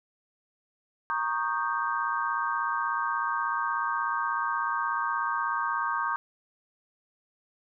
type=chord; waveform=sine; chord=Eb dominant seventh; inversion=second; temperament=equal with one note detuned; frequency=932.3 / 1108.7 / 1225.2 / 1568 Hz; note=Bb5 / Db6 / Eb6 / G6; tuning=0 / 0 / -27 / 0 cents; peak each=-32 / -31 / -32 / -32 dBFS; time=1.1-6.16 s; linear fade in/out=0 ms; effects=none